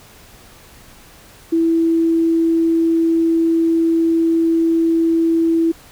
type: tone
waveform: sine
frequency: 329.6 Hz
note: E4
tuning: in tune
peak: -12 dBFS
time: 1.52-5.72 s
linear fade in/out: 10 ms
effects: pink hiss -44 dBFS RMS until 5.91 s